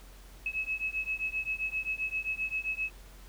sine beating tone pair, 2575 / 2582.6 Hz, E7 / E7, -41 / -36 cents, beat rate 7.6 Hz, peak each -34 / -34 dBFS, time 0.46-2.9 s, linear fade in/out 2 ms, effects added 45 Hz sine -49 dBFS peak until 3.28 s + pink hiss -56 dBFS RMS until 3.28 s

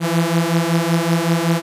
sawtooth beating tone pair, 164.81 / 170.11 Hz, E3 / F3, 0 / -45 cents, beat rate 5.3 Hz, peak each -14 dBFS, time 0-1.62 s, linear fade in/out 50 ms, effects resampled to 32000 Hz

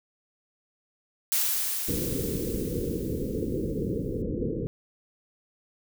blue noise with exponential decay, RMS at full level -24 dBFS, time 1.32-4.22 s, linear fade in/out 0 ms, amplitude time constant 630 ms
white low-pass noise, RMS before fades -30 dBFS, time 1.88-4.67 s, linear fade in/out 0 ms, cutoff 500 Hz, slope 96 dB/octave
effects none

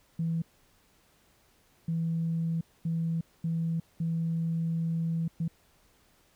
sine tone bursts at uneven times, 164.81 Hz, E3, in tune, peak -26 dBFS, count 6, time 0.19-0.42 / 1.88-2.61 / 2.85-3.21 / 3.44-3.8 / 4-5.28 / 5.4-5.48 s, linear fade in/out 5 ms, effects tanh soft clip ceiling -22 dBFS + pink hiss -65 dBFS RMS until 6.35 s

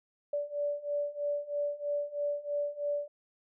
sine beating tone pair, 579 / 582.1 Hz, D5 / D5, -25 / -15 cents, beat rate 3.1 Hz, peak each -35 / -33 dBFS, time 0.33-3.08 s, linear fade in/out 5 ms, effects none

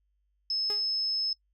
sine tone, 5200 Hz, E8, 24 cents flat, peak -27 dBFS, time 0.5-1.33 s, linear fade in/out 2 ms
sawtooth tone with exponential decay, 415.3 Hz, G#4, in tune, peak -31 dBFS, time 0.7-0.89 s, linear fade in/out 0 ms, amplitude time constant 40 ms
effects noise-tail reverb RT60 0.1 s tail -22 dB re dry + added 50 Hz sine -70 dBFS peak until 1.53 s

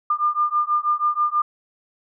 sine beating tone pair, 1200 / 1206.2 Hz, D6 / D6, +37 / +46 cents, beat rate 6.2 Hz, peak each -21 dBFS, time 0.1-1.42 s, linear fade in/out 5 ms, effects none

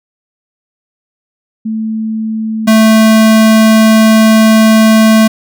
sine / square tone pair in turn, 220 / 220 Hz, A3 / A3, 0 / 0 cents, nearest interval unison, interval 0 cents, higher neither, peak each -13 / -4 dBFS, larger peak second, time 1.65-2.67 / 2.67-5.28 s, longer second, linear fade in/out 10 ms, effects none

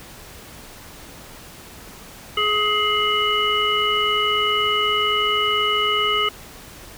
harmonic tone, 420.7 Hz, G#4, 22 cents sharp, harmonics 1 / 3 / 5 / 7, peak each -26 / -21 / -25 / -21 dBFS, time 2.37-6.29 s, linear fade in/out 5 ms, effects pink hiss -41 dBFS RMS until 6.97 s

